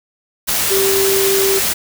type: tone in noise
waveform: sine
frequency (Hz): 390.3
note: G4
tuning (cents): -8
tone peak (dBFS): -14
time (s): 0.7-1.6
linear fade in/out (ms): 20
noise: white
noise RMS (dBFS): -17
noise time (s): 0.47-1.74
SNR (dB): 0
effects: none